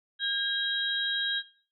sine tone cluster, 1619 / 3244 / 3828 Hz, G#6 / G#7 / A#7, -45 / -41 / +45 cents, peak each -31 dBFS, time 0.19-1.43 s, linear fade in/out 50 ms, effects noise-tail reverb RT60 0.4 s tail -17 dB re dry

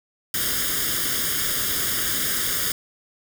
white noise with comb filter, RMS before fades -24 dBFS, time 0.34-2.72 s, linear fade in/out 2 ms, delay 0.59 ms, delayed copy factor +0.8, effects none

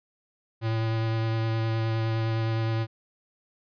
square tone with vibrato, 112.4 Hz, A2, 37 cents sharp, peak -25 dBFS, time 0.61-2.87 s, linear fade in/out 50 ms, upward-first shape sine, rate 9.7 Hz, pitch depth 12 cents each way, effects resampled to 11025 Hz

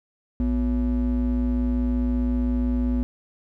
triangle ring-modulated tone, 152.8 Hz, D#3, 31 cents flat, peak -15 dBFS, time 0.4-3.03 s, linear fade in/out 0 ms, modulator 95.1 Hz, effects none

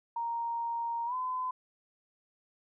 sine tone with pitch glide, 932.3 to 1016.7 Hz, A#5 to B5, 0 to +50 cents, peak -31 dBFS, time 0.16-1.51 s, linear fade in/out 5 ms, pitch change +150 cents, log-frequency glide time 1.06-1.14 s, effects none

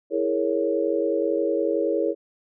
sine chord, A# half-diminished seventh, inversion second, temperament equal, 329.6 / 415.3 / 466.2 / 554.4 Hz, E4 / G#4 / A#4 / C#5, 0 / 0 / 0 / 0 cents, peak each -26 dBFS, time 0.1-2.15 s, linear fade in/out 50 ms, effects none

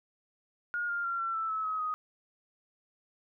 sine tone with pitch steps, 1429 / 1402 / 1375.5 / 1349.6 / 1324.1 / 1299.1 / 1274.6 / 1250.5 Hz, F6 / F6 / F6 / E6 / E6 / E6 / D#6 / D#6, +39 / +6 / -27 / +40 / +7 / -26 / +41 / +8 cents, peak -30 dBFS, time 0.74-1.94 s, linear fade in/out 0 ms, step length 150 ms, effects none

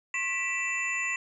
sine tone cluster, 1078 / 1967 / 2351 / 2671 / 7030 Hz, C#6 / B6 / D7 / E7 / A8, -49 / -7 / +1 / +22 / -2 cents, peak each -39 / -31 / -40 / -31 / -40 dBFS, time 0.14-1.16 s, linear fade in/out 2 ms, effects none

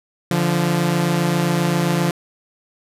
sawtooth tone pair together, 145.64 / 173.2 Hz, D3 / F3, -14 / -14 cents, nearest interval minor third, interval 300 cents, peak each -17 / -14 dBFS, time 0.31-2.11 s, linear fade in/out 2 ms, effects resampled to 32000 Hz

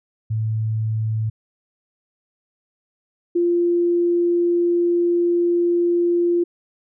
sine tone pair in turn, 110 / 346.6 Hz, A2 / F4, 0 / -13 cents, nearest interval octave + minor sixth, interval 1987 cents, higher second, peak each -19 / -15 dBFS, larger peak second, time 0.3-1.3 / 3.35-6.44 s, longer second, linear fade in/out 10 ms, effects none

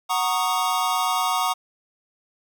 square chord, D# minor seventh, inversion first, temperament equal with one note detuned, 740 / 932.3 / 1108.7 / 1237.3 Hz, F#5 / A#5 / C#6 / D#6, 0 / 0 / 0 / -10 cents, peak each -27 dBFS, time 0.09-1.54 s, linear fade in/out 20 ms, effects none

